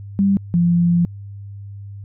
sine tone pair in turn, 197.2 / 172.57 Hz, G3 / F3, +11 / -20 cents, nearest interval major second, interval 231 cents, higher first, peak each -12 dBFS, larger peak neither, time 0.19-0.37 / 0.54-1.05 s, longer second, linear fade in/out 0 ms, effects added 100 Hz sine -31 dBFS peak until 2.04 s

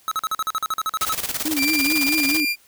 square tone bursts, 1291 Hz, E6, 37 cents flat, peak -21 dBFS, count 14, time 0.08-1.128 s, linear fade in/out 0 ms, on 34 ms, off 44 ms
white noise with tremolo, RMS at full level -24 dBFS, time 1.01-2.4 s, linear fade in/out 0 ms, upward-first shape square, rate 18 Hz, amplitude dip 70%
sine tone with vibrato, 293.7 Hz, D4, in tune, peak -22 dBFS, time 1.45-2.45 s, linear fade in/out 5 ms, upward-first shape triangle, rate 4.6 Hz, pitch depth 160 cents each way
30% pulse tone with pitch glide, 2356 to 2390 Hz, D7 to D7, +5 to +30 cents, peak -17 dBFS, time 1.56-2.56 s, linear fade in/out 50 ms, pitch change +25 cents, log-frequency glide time 1.67-1.88 s
effects white hiss -55 dBFS RMS until 2.67 s

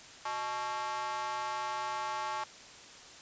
square tone with high-pass filter, 123.6 Hz, B2, 2 cents sharp, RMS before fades -36 dBFS, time 0.25-2.44 s, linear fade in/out 5 ms, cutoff 950 Hz, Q 4.2, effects white hiss -51 dBFS RMS until 3.21 s + resampled to 16000 Hz

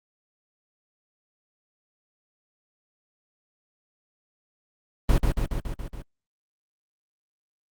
brown noise with echo, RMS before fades -18 dBFS, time 5.09-5.18 s, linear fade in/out 2 ms, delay 140 ms, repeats 6, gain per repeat -3 dB, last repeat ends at 6.02 s, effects Opus 32 kbps

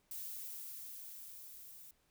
violet noise with level ramp, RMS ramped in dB -44 to -55 dBFS, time 0.11-1.91 s, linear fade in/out 2 ms, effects pink hiss -75 dBFS RMS until 2.1 s

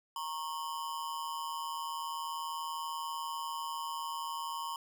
square ring-modulated tone, 1012 Hz, B5, 42 cents sharp, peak -34 dBFS, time 0.16-4.76 s, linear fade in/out 2 ms, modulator 80.2 Hz, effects none

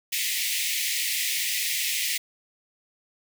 pink high-pass noise, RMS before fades -27 dBFS, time 0.12-2.18 s, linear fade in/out 10 ms, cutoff 1900 Hz, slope 96 dB/octave, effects none

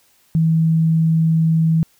sine tone, 161.8 Hz, E3, 32 cents flat, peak -12 dBFS, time 0.35-1.83 s, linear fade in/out 0 ms, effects white hiss -57 dBFS RMS until 1.99 s

